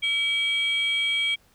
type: tone pair together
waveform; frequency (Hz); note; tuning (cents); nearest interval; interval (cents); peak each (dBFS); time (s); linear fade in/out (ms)
sine; 2296 / 3247; D7 / G#7; -40 / -40; tritone; 600; -23; 0.02-1.36; 20
effects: tanh soft clip ceiling -17 dBFS + pink hiss -61 dBFS RMS until 1.54 s